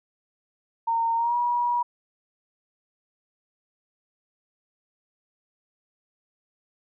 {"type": "tone with pitch glide", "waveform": "sine", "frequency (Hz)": [918, 963.1], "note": ["A#5", "B5"], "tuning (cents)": [-27, -44], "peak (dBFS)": -21, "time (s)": [0.87, 1.83], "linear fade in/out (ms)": 10, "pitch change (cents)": 83, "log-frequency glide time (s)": [1.16, 1.36], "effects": []}